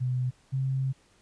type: tone pair in turn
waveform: sine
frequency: 126.5 / 133.17 Hz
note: B2 / C3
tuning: +42 / +31 cents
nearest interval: minor second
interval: 89 cents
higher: second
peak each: -25 dBFS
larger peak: neither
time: 0-0.31 / 0.52-0.93 s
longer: second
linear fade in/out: 20 ms
effects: pink hiss -63 dBFS RMS until 1.21 s + resampled to 22050 Hz